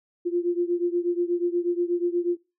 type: beating tone pair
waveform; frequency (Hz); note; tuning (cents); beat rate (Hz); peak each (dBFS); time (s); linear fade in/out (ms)
sine; 346.5 / 354.8; F4 / F4; -14 / +27; 8.3; -24 / -26; 0.25-2.37; 20
effects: noise-tail reverb RT60 0.3 s tail -22 dB re dry